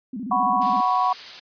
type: tone with vibrato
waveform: sine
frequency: 229.9 Hz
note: A#3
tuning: 24 cents flat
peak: -28 dBFS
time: 0.13-0.81 s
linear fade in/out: 5 ms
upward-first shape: square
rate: 15 Hz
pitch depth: 200 cents each way
type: chord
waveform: sine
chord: F# suspended fourth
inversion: none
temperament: equal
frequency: 740 / 987.8 / 1108.7 Hz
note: F#5 / B5 / C#6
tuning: 0 / 0 / 0 cents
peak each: -22 dBFS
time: 0.31-1.13 s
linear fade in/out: 5 ms
type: noise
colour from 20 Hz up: blue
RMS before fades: -31 dBFS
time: 0.61-1.4 s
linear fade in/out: 10 ms
effects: resampled to 11025 Hz